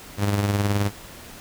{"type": "tone with tremolo", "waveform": "sawtooth", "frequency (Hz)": 101.6, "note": "G#2", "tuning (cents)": -38, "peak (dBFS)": -14, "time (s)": [0.17, 0.91], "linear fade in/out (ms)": 50, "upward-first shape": "sine", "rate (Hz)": 19, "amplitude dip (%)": 45, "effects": ["pink hiss -42 dBFS RMS until 1.4 s"]}